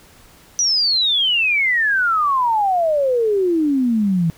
sine exponential sweep, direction down, 5950 to 160 Hz, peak -14 dBFS, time 0.59-4.3 s, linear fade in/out 0 ms, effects pink hiss -48 dBFS RMS until 4.37 s

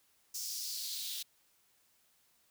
white noise with high-pass filter sweep, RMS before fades -40 dBFS, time 0.34-1.23 s, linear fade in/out 10 ms, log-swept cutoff 5700 to 3500 Hz, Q 3.5, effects white hiss -71 dBFS RMS until 2.5 s

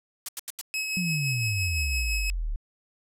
blue noise bursts, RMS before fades -30 dBFS, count 4, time 0.26-0.613 s, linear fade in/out 2 ms, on 26 ms, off 83 ms
sawtooth tone with tremolo, 2566 Hz, E7, 47 cents flat, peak -23 dBFS, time 0.74-2.3 s, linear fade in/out 0 ms, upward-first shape sine, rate 5.9 Hz, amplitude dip 35%
sine exponential sweep, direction down, 186.6 to 34.65 Hz, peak -26 dBFS, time 0.97-2.56 s, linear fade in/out 0 ms
effects low-pass 12000 Hz 12 dB/octave

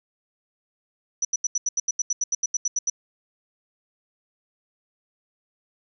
sine tone bursts, 5920 Hz, F#8, in tune, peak -20 dBFS, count 16, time 1.22-2.9 s, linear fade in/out 5 ms, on 30 ms, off 80 ms, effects none

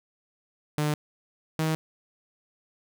sawtooth tone pair in turn, 150 / 158.36 Hz, D3 / D#3, +37 / +31 cents, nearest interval minor second, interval 94 cents, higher second, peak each -20 dBFS, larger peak neither, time 0.78-0.94 / 1.59-1.75 s, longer neither, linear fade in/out 0 ms, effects none

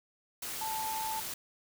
sine tone in noise, 880 Hz, A5, in tune, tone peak -34 dBFS, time 0.61-1.2 s, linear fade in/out 5 ms, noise white, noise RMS -39 dBFS, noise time 0.42-1.34 s, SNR +2 dB, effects none

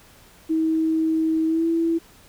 sine tone with pitch glide, 320 to 331.1 Hz, D#4 to E4, +49 to +8 cents, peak -18 dBFS, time 0.49-1.99 s, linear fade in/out 20 ms, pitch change +59 cents, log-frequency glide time 1.47-1.66 s, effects pink hiss -51 dBFS RMS until 2.28 s

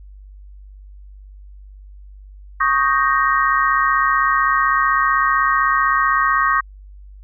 sine chord, Eb dominant seventh, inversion third, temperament equal, 1108.7 / 1244.5 / 1568 / 1864.7 Hz, Db6 / Eb6 / G6 / Bb6, 0 / 0 / 0 / 0 cents, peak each -17 / -19 / -22 / -20 dBFS, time 2.6-6.61 s, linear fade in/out 10 ms, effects added 49 Hz sine -37 dBFS peak until 7.23 s

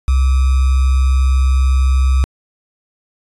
sine tone with sample-and-hold, 65.9 Hz, C2, 13 cents sharp, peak -9 dBFS, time 0.08-2.24 s, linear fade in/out 0 ms, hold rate 1225 Hz, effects resampled to 24000 Hz

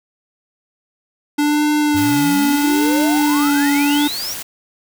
square tone with vibrato, 292.3 Hz, D4, 8 cents flat, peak -14 dBFS, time 1.38-4.08 s, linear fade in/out 10 ms, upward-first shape sine, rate 0.76 Hz, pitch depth 41 cents each way
sine exponential sweep, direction up, 92.5 to 5920 Hz, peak -23 dBFS, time 1.94-4.34 s, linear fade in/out 10 ms
white noise, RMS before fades -28 dBFS, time 1.96-4.43 s, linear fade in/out 10 ms
effects none

